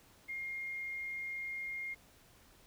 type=tone; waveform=sine; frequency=2128 Hz; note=C7; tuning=29 cents sharp; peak=-38 dBFS; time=0.28-1.95 s; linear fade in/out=20 ms; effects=pink hiss -63 dBFS RMS until 2.66 s